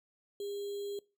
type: tone with sample-and-hold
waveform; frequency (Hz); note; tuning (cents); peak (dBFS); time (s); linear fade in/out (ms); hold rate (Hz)
sine; 404.1; G#4; -47; -36; 0.4-0.99; 2; 3675
effects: noise-tail reverb RT60 0.3 s tail -22 dB re dry